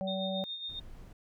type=harmonic tone; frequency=190.4 Hz; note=F#3; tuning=50 cents sharp; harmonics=1 / 3 / 4; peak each=-35 / -35 / -42 dBFS; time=0.01-0.44 s; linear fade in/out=0 ms
type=tone with tremolo; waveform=sine; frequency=3664 Hz; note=A#7; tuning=31 cents flat; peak=-35 dBFS; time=0.07-0.8 s; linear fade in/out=10 ms; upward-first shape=sine; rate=7.2 Hz; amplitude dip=55%
type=noise; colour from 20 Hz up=brown; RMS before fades=-48 dBFS; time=0.69-1.13 s; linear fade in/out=5 ms
effects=none